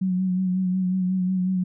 sine tone with vibrato, 185 Hz, F#3, in tune, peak -20 dBFS, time 0.01-1.64 s, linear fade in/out 10 ms, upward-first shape sine, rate 5.5 Hz, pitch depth 34 cents each way, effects none

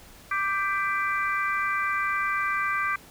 harmonic tone with a mistuned harmonic, 392 Hz, G4, in tune, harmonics 3 / 4 / 5 / 6, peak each -27 / -29 / -31 / -33 dBFS, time 0.31-2.96 s, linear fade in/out 5 ms, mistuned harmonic 5, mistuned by +37 cents, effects pink hiss -50 dBFS RMS until 3.1 s

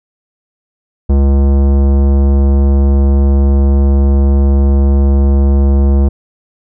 sine tone with tanh clipping, 69.1 Hz, C#2, 5 cents flat, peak -8 dBFS, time 1.09-6.09 s, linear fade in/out 10 ms, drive 17 dB, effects none

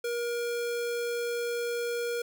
square tone, 475 Hz, A#4, 33 cents sharp, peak -30 dBFS, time 0.04-2.22 s, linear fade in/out 5 ms, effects none

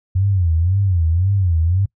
sine tone with vibrato, 89.7 Hz, F2, 47 cents sharp, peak -13 dBFS, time 0.15-1.86 s, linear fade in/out 10 ms, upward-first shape sine, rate 1.9 Hz, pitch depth 190 cents each way, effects noise-tail reverb RT60 0.1 s tail -24 dB re dry

